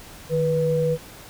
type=tone pair together; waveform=sine; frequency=154.74 / 489.3 Hz; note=D#3 / B4; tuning=-9 / -16 cents; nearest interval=octave + minor sixth; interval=1993 cents; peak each=-23 / -20 dBFS; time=0.29-0.98 s; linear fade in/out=50 ms; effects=pink hiss -43 dBFS RMS until 1.29 s